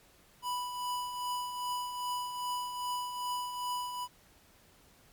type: tone with tremolo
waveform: square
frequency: 987.8 Hz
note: B5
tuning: in tune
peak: -32 dBFS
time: 0.42-4.08 s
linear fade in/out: 50 ms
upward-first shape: triangle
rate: 2.5 Hz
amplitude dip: 55%
effects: pink hiss -62 dBFS RMS until 5.12 s + MP3 96 kbps